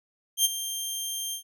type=tone with ADSR envelope; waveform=15% pulse; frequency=3176 Hz; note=G7; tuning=22 cents sharp; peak=-10 dBFS; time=0.37-1.43 s; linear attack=78 ms; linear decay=26 ms; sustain=-13 dB; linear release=98 ms; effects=none